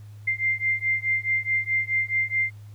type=beating tone pair; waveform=sine; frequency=2093 / 2097.7 Hz; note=C7 / C7; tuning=0 / +4 cents; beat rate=4.7 Hz; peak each=-25 dBFS; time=0.27-2.51 s; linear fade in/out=10 ms; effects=added 104 Hz sine -40 dBFS peak until 2.74 s + pink hiss -60 dBFS RMS until 2.74 s